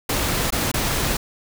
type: noise with dropouts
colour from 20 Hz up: pink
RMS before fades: -22 dBFS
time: 0.09-1.17 s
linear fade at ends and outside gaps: 5 ms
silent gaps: 0.505-0.523 / 0.716-0.739 s
effects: none